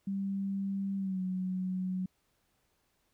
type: tone with pitch glide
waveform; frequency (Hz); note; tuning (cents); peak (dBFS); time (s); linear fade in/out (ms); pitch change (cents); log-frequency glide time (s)
sine; 196 to 185.21; G3 to F#3; 0 to +2; -31; 0.07-2.06; 5; -98; 0.97-1.21
effects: pink hiss -75 dBFS RMS until 3.13 s